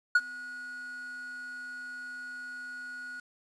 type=tone with ADSR envelope; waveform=triangle; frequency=1453 Hz; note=F#6; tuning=32 cents flat; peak=-15 dBFS; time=0.15-3.2 s; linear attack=5 ms; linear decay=45 ms; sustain=-22 dB; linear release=5 ms; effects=resampled to 22050 Hz + 9-bit